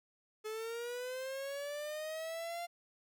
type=linear sweep; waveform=45% pulse; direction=up; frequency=428 to 697 Hz; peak=-39 dBFS; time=0.44-2.67 s; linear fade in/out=20 ms; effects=none